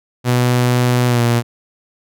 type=tone with pitch glide; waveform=sawtooth; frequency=123.4 to 118.72 Hz; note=B2 to A#2; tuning=-1 to +32 cents; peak=-8 dBFS; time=0.24-1.43 s; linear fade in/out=50 ms; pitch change=-67 cents; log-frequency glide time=1.07-1.21 s; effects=none